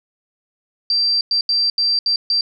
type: tone bursts at uneven times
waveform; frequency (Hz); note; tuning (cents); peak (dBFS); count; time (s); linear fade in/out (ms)
sine; 4700; D8; +1; -14; 6; 0.9-1.21 / 1.31-1.41 / 1.49-1.7 / 1.78-1.99 / 2.06-2.16 / 2.3-2.41; 2
effects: none